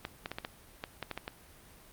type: clicks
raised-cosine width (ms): 0.3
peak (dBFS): -20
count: 10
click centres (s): 0.051 / 0.259 / 0.316 / 0.385 / 0.449 / 0.839 / 1.027 / 1.113 / 1.176 / 1.279
effects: pink hiss -56 dBFS RMS until 1.92 s + Opus 32 kbps